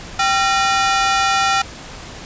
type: ring-modulated tone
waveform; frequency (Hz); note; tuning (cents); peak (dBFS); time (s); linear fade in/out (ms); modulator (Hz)
sawtooth; 1074; C6; +45; -7; 0.19-1.62; 5; 291
effects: pink hiss -34 dBFS RMS until 2.25 s + resampled to 16000 Hz